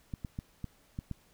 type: clicks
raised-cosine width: 5 ms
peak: -24 dBFS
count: 6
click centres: 0.138 / 0.248 / 0.389 / 0.643 / 0.989 / 1.113 s
effects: pink hiss -65 dBFS RMS until 1.33 s